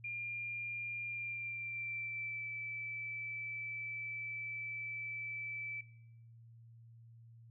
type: tone with pitch glide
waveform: sine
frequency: 2400 to 2316 Hz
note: D7 to D7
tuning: +37 to -25 cents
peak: -39 dBFS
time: 0.04-5.81 s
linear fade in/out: 5 ms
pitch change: -62 cents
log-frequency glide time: 1.05-2.47 s
effects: noise-tail reverb RT60 0.8 s tail -21 dB re dry + added 115 Hz sine -55 dBFS peak until 7.5 s